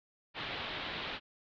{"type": "low-pass noise", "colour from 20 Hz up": "white", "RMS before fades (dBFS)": -40, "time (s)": [0.34, 1.2], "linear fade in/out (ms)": 50, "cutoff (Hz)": 3900, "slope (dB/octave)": 48, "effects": []}